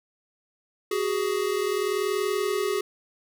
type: tone pair together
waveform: square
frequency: 374.7 / 415.3 Hz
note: F#4 / G#4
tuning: +22 / 0 cents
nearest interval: major second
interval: 178 cents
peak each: -28 / -27 dBFS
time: 0.91-2.81 s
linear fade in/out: 5 ms
effects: none